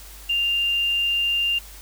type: tone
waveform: sine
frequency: 2794 Hz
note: F7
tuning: in tune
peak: -19 dBFS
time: 0.29-1.59 s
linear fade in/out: 10 ms
effects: added 50 Hz sine -42 dBFS peak until 1.81 s + white hiss -44 dBFS RMS until 1.81 s